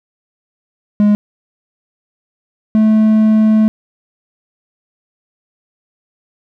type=tone pair in turn; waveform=triangle; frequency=207.7 / 217.1 Hz; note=G#3 / A3; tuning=0 / -23 cents; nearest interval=minor second; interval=77 cents; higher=second; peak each=-5 / -5 dBFS; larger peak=neither; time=1-1.15 / 2.75-3.68 s; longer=second; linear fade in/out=0 ms; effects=none